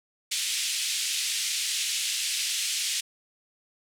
pink band-pass noise, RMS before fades -29 dBFS, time 0.31-3.01 s, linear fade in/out 10 ms, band 2600 to 10000 Hz, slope 24 dB/octave, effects none

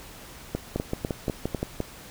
two click trains, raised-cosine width 2 ms, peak -13 / -13 dBFS, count 5 / 7, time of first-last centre 0.55-1.548 / 0.76-1.803 s, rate 4.01 / 5.75 Hz, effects pink hiss -45 dBFS RMS until 2.1 s

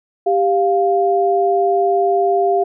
sine tone pair together, 394.2 / 700 Hz, G4 / F5, +10 / +4 cents, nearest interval minor seventh, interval 994 cents, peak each -15 dBFS, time 0.26-2.64 s, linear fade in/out 10 ms, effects none

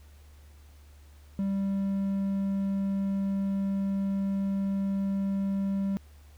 triangle tone, 196 Hz, G3, in tune, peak -24 dBFS, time 1.39-5.97 s, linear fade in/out 0 ms, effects added 73 Hz sine -50 dBFS peak until 6.37 s + pink hiss -62 dBFS RMS until 6.37 s

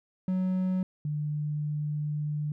triangle / sine tone pair in turn, 185.5 / 149.29 Hz, F#3 / D3, +5 / +29 cents, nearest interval major third, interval 376 cents, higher first, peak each -23 / -28 dBFS, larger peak first, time 0.28-0.83 / 1.05-2.52 s, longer second, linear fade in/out 2 ms, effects none

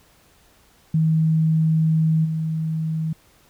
sine tone with level steps, 159.3 Hz, D#3, 41 cents sharp, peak -15 / -21 dBFS, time 0.94-3.13 s, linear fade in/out 5 ms, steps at 2.24 s, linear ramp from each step 20 ms, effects pink hiss -56 dBFS RMS until 3.49 s

